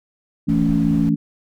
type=chord; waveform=sine; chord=A major; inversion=second; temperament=equal with one note detuned; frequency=164.81 / 220 / 282.7 Hz; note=E3 / A3 / C#4; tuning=0 / 0 / +34 cents; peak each=-19 dBFS; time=0.47-1.16 s; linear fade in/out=20 ms
type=noise; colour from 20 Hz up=brown; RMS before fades=-30 dBFS; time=0.49-1.09 s; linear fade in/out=0 ms
effects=none